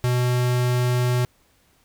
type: tone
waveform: square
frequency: 123.9 Hz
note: B2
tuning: 6 cents sharp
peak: -19 dBFS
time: 0.04-1.25 s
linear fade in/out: 0 ms
effects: pink hiss -61 dBFS RMS until 1.84 s